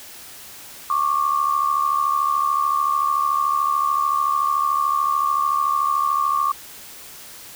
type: tone pair together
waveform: sine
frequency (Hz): 1101.1 / 1174.7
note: C#6 / D6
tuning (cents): -12 / 0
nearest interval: minor second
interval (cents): 112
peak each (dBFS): -20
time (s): 0.9-6.52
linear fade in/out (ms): 2
effects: white hiss -40 dBFS RMS until 7.55 s